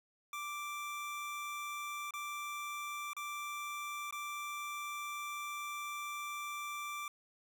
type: tone with dropouts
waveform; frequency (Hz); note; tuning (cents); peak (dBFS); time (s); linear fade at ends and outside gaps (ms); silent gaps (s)
25% pulse; 1174.7; D6; 0; -36; 0.33-7.08; 2; 2.108-2.137 / 3.133-3.166 / 4.109-4.125
effects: none